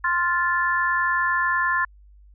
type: chord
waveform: sine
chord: F major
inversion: second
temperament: just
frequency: 1047.7 / 1396.9 / 1746.1 Hz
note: C6 / F6 / A6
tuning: +2 / 0 / -14 cents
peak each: -23 / -27 / -22 dBFS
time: 0.04-1.85 s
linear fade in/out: 5 ms
effects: added 50 Hz sine -47 dBFS peak until 2.34 s